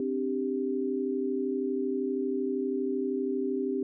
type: chord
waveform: sine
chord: C suspended second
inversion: none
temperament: just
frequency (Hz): 261.6 / 294.3 / 392.4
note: C4 / D4 / G4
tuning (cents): 0 / +4 / +2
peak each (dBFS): -31 / -35 / -30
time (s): 0-3.83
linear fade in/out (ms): 2
effects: none